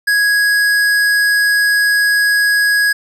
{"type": "tone with tanh clipping", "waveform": "sine", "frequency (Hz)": 1661.2, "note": "G#6", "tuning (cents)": 0, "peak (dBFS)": -12, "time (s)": [0.07, 2.93], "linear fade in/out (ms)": 10, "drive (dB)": 17, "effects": []}